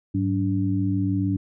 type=tone cluster; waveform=sine; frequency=101.8 / 188.8 / 288 Hz; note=G#2 / F#3 / D4; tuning=-34 / +35 / -34 cents; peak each=-24 / -27 / -24 dBFS; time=0.14-1.37 s; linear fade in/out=10 ms; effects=none